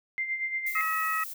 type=tone with tremolo; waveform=sine; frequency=2091 Hz; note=C7; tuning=2 cents flat; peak=-26 dBFS; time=0.18-0.81 s; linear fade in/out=0 ms; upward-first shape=sine; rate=8.6 Hz; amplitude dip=60%
type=noise; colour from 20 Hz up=violet; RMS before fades=-39 dBFS; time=0.66-1.34 s; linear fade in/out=10 ms
type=harmonic tone; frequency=640 Hz; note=D#5; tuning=49 cents sharp; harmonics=2 / 3 / 4; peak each=-28 / -31 / -36 dBFS; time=0.75-1.24 s; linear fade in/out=5 ms
effects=none